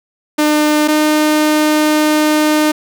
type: tone pair in turn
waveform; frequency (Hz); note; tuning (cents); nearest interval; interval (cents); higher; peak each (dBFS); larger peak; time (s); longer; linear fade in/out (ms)
sawtooth; 301.6 / 304.9; D4 / D#4; +46 / -35; unison; 19; second; -6; neither; 0.38-0.88 / 0.88-2.72; second; 10
effects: none